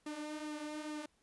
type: tone with flanger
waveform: sawtooth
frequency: 302.4 Hz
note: D#4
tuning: 49 cents flat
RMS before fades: -43 dBFS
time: 0.06-1.06 s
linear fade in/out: 5 ms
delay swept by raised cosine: 1.3 to 6 ms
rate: 2.3 Hz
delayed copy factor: -0.55
effects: pink hiss -74 dBFS RMS until 1.22 s + resampled to 24000 Hz